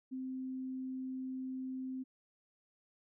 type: tone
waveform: sine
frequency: 260 Hz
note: C4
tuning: 11 cents flat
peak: -38 dBFS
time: 0.11-2.04 s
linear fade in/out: 20 ms
effects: none